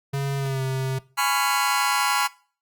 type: tone with pitch glide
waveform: square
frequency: 138.59 to 132.33 Hz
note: C#3 to C3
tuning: 0 to +20 cents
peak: -24 dBFS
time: 0.13-0.99 s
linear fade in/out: 10 ms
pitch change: -80 cents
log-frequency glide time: 0.37-0.62 s
type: noise with exponential decay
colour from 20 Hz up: pink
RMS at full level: -37 dBFS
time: 0.45-0.52 s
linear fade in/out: 5 ms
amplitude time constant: 15 ms
type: chord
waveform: sawtooth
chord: C# dominant seventh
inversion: second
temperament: just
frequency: 831.5 / 997.9 / 1108.7 / 1385.9 Hz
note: G#5 / B5 / C#6 / E#6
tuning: +2 / +18 / 0 / -14 cents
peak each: -22 dBFS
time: 1.17-2.28 s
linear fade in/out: 20 ms
effects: noise-tail reverb RT60 0.4 s tail -21 dB re dry + Opus 48 kbps